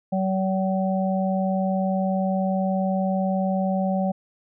harmonic tone, 189.8 Hz, F#3, 44 cents sharp, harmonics 1 / 3 / 4, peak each -22 / -27 / -28 dBFS, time 0.12-4.12 s, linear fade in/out 10 ms, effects none

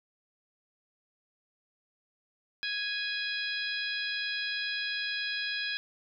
harmonic tone with a mistuned harmonic, 830.6 Hz, G#5, in tune, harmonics 2 / 3 / 4 / 5 / 6, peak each -35 / -37 / -38 / -39 / -40 dBFS, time 2.63-5.77 s, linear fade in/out 0 ms, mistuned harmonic 5, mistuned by -48 cents, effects none

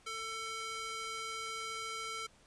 square tone with high-pass filter, 446.5 Hz, A4, 25 cents sharp, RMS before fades -41 dBFS, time 0.06-2.27 s, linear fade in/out 10 ms, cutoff 1300 Hz, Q 0.94, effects pink hiss -64 dBFS RMS until 2.46 s + resampled to 22050 Hz

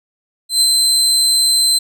30% pulse tone with ADSR envelope, 4086 Hz, C8, 42 cents flat, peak -6 dBFS, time 0.49-1.79 s, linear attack 120 ms, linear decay 47 ms, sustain -2 dB, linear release 12 ms, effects none

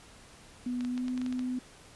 sine tone with pitch glide, 246.9 to 252.2 Hz, B3 to B3, 0 to +36 cents, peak -30 dBFS, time 0.66-1.59 s, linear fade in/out 5 ms, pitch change +36 cents, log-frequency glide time 0.87-1.07 s
clicks, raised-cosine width 0.2 ms, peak -26 dBFS, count 9, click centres 0.808 / 0.849 / 0.978 / 1.082 / 1.177 / 1.216 / 1.263 / 1.326 / 1.393 s
effects pink hiss -54 dBFS RMS until 1.95 s + resampled to 24000 Hz

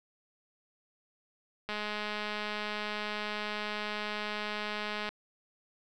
click train, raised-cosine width 0.3 ms, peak -20 dBFS, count 715, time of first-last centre 1.69-5.09 s, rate 210 Hz, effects none

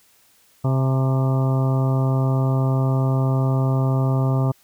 harmonic tone with a mistuned harmonic, 132.3 Hz, C3, 20 cents sharp, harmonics 1 / 2 / 3 / 4 / 5 / 6 / 7 / 8 / 9, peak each -17 / -27 / -31 / -33 / -31 / -37 / -36 / -39 / -35 dBFS, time 0.64-4.52 s, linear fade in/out 10 ms, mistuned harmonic 6, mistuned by +76 cents, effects white hiss -57 dBFS RMS until 4.63 s

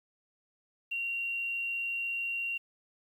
sine tone with quantisation, 2757 Hz, F7, 23 cents flat, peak -31 dBFS, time 0.91-2.58 s, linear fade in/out 10 ms, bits 10, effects none

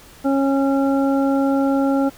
harmonic tone, 274 Hz, C#4, 20 cents flat, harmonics 1 / 2 / 3 / 5, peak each -16 / -22 / -26 / -30 dBFS, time 0.24-2.1 s, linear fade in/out 20 ms, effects pink hiss -45 dBFS RMS until 2.17 s

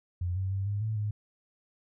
sine tone with pitch steps, 88.7 / 95.1 / 97.3 / 102 / 109.4 / 104.9 Hz, F2 / F#2 / G2 / G#2 / A2 / G#2, +27 / +48 / -12 / -31 / -9 / +18 cents, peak -28 dBFS, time 0.21-1.11 s, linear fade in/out 5 ms, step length 150 ms, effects none

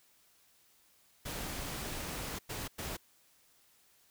pink noise bursts at uneven times, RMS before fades -40 dBFS, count 3, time 1.25-2.39 / 2.49-2.68 / 2.78-2.97 s, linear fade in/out 10 ms, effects white hiss -67 dBFS RMS until 4.1 s

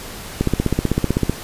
click train, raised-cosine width 3 ms, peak -3 dBFS, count 15, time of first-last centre 0.41-1.296 s, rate 15.8 Hz, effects pink hiss -33 dBFS RMS until 1.43 s + resampled to 32000 Hz

